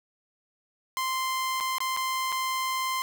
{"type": "tone with dropouts", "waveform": "sawtooth", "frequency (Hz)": 1043, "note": "C6", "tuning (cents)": -6, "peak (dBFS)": -23, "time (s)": [0.97, 3.02], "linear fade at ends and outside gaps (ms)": 0, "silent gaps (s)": [[1.602, 1.608], [1.783, 1.804], [1.965, 1.972], [2.321, 2.325]], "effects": []}